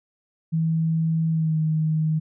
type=tone with pitch glide; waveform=sine; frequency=161.9 to 156.84 Hz; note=E3 to D#3; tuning=-31 to +14 cents; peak=-19 dBFS; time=0.52-2.2 s; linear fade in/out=20 ms; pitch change=-55 cents; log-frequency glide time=1.3-1.58 s; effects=none